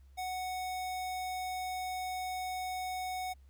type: tone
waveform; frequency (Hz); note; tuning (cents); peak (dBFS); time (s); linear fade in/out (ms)
square; 740; F#5; 0; -36; 0.17-3.34; 20
effects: added 67 Hz sine -55 dBFS peak until 3.49 s + pink hiss -75 dBFS RMS until 3.49 s